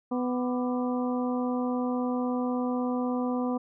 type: harmonic tone with a mistuned harmonic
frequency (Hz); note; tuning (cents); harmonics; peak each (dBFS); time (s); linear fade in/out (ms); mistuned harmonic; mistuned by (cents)
249.1; B3; +15; 1 / 2 / 3 / 4 / 5; -27 / -33 / -37 / -39 / -41; 0.11-3.58; 10; 5; -85
effects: none